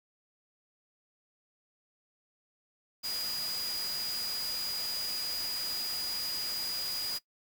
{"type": "tone in noise", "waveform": "sine", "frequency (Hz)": 4900, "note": "D#8", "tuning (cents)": -27, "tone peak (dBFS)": -34, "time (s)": [3.03, 7.19], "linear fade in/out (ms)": 20, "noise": "white", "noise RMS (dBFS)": -40, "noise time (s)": [3.03, 7.19], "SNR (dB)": 3, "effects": ["noise-tail reverb RT60 0.1 s tail -19 dB re dry"]}